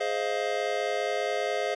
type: chord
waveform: square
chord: F minor seventh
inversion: first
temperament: just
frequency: 419.1 / 523.8 / 628.6 / 698.5 Hz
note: Ab4 / C5 / Eb5 / F5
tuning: +16 / +2 / +18 / 0 cents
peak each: -33 dBFS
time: 0-1.75 s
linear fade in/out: 10 ms
effects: low-pass 5000 Hz 12 dB/octave